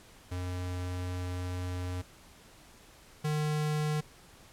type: tone pair in turn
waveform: square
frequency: 90.2 / 151.7 Hz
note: F#2 / D#3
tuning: -44 / -44 cents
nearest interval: major sixth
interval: 900 cents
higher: second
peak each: -34 / -29 dBFS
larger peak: second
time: 0.31-2.02 / 3.24-4.01 s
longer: first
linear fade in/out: 10 ms
effects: pink hiss -56 dBFS RMS until 4.52 s + low-pass 12000 Hz 12 dB/octave